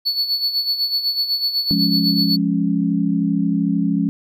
triangle tone with tremolo, 4435 Hz, C#8, in tune, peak -14 dBFS, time 0.05-2.37 s, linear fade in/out 20 ms, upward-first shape sine, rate 8 Hz, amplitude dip 65%
sine chord, Db major, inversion first, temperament equal, 174.61 / 207.7 / 277.2 Hz, F3 / Ab3 / Db4, 0 / 0 / 0 cents, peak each -20 dBFS, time 1.71-4.09 s, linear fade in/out 0 ms
effects none

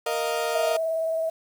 35% pulse chord, Bb suspended fourth, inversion none, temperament equal, 466.2 / 622.3 / 698.5 Hz, Bb4 / Eb5 / F5, 0 / 0 / 0 cents, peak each -27 / -27 / -28 dBFS, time 0.06-0.77 s, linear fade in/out 5 ms
sine tone with vibrato, 649 Hz, E5, 27 cents flat, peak -23 dBFS, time 0.54-1.3 s, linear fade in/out 10 ms, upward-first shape square, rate 19 Hz, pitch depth 15 cents each way
effects 8-bit

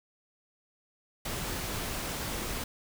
pink noise, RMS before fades -35 dBFS, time 1.25-2.64 s, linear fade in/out 5 ms, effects none

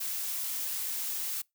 blue noise, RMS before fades -34 dBFS, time 0-1.42 s, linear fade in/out 10 ms, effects noise-tail reverb RT60 0.2 s tail -26 dB re dry

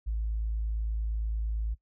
sine tone, 54.4 Hz, A1, 19 cents flat, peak -27 dBFS, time 0.06-1.75 s, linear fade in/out 20 ms, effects noise-tail reverb RT60 0.1 s tail -20 dB re dry + tanh soft clip ceiling -23 dBFS

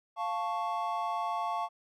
triangle chord, F augmented, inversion none, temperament equal, 698.5 / 880 / 1108.7 Hz, F5 / A5 / C#6, 0 / 0 / 0 cents, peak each -33 dBFS, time 0.16-1.69 s, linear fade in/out 50 ms, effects none

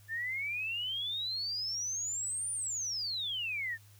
sine exponential two-way sweep, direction up then down, 1760 to 9397 to 1760 Hz, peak -33 dBFS, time 0.08-3.78 s, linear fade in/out 50 ms, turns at 2.52 s, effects added 102 Hz sine -56 dBFS peak until 3.99 s + white hiss -63 dBFS RMS until 3.99 s

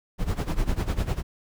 brown noise with tremolo, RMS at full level -22 dBFS, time 0.18-1.23 s, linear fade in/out 50 ms, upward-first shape sine, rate 10 Hz, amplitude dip 85%, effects none

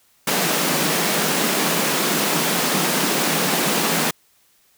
pink high-pass noise, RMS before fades -20 dBFS, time 0.27-4.11 s, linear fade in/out 5 ms, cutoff 150 Hz, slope 96 dB/octave, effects white hiss -59 dBFS RMS until 4.77 s

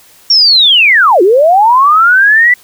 sine linear two-way sweep, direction down then up, 5588 to 340 to 1995 Hz, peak -3 dBFS, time 0.3-2.54 s, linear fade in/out 5 ms, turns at 1.22 s, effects white hiss -42 dBFS RMS until 2.63 s

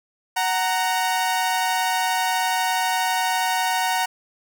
sawtooth tone pair together, 745 / 928.2 Hz, F#5 / A#5, +12 / -8 cents, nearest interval major third, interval 380 cents, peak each -19 dBFS, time 0.36-4.06 s, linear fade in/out 10 ms, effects none

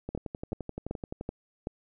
two click trains, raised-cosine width 2 ms, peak -19 / -22 dBFS, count 5 / 14, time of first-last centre 0.15-1.671 / 0.09-1.211 s, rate 2.63 / 11.6 Hz, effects none

